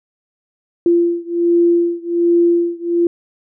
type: beating tone pair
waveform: sine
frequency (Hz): 342.8 / 344.1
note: F4 / F4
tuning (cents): -32 / -26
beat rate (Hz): 1.3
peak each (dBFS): -14 / -15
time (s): 0.86-3.07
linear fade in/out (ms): 2
effects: none